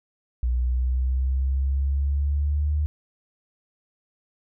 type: exponential sweep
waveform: sine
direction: up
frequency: 60.5 to 75.4 Hz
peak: -20 dBFS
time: 0.43-2.86 s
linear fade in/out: 0 ms
effects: none